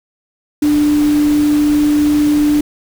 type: tone in noise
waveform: sine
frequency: 296.3 Hz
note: D4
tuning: 15 cents sharp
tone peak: -9 dBFS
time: 0.62-2.61 s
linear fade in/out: 5 ms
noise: pink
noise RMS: -27 dBFS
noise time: 0.62-2.61 s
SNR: +15 dB
effects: none